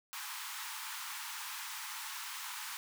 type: high-pass noise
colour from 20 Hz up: pink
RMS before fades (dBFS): -43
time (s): 0.13-2.77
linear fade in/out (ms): 0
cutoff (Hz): 850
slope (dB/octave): 96
effects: none